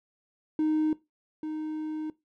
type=tone pair in turn; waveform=triangle; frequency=310 / 310 Hz; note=D#4 / D#4; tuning=-6 / -6 cents; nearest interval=unison; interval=0 cents; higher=neither; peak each=-20 / -29 dBFS; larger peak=first; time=0.59-0.93 / 1.43-2.1 s; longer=second; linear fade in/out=2 ms; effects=noise-tail reverb RT60 0.2 s tail -20 dB re dry + tanh soft clip ceiling -18 dBFS